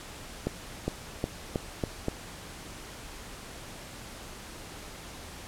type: accelerating click train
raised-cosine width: 2 ms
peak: -14 dBFS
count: 6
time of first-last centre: 0.47-2.084 s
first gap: 410 ms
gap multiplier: 0.88
effects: pink hiss -44 dBFS RMS until 5.47 s + low-pass 11000 Hz 12 dB/octave